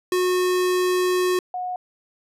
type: tone pair in turn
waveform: square / sine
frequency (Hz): 364.2 / 728.4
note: F#4 / F#5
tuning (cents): -27 / -27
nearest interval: octave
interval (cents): 1200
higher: second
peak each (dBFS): -19 / -25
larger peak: first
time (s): 0.12-1.39 / 1.54-1.76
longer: first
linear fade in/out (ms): 2
effects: resampled to 32000 Hz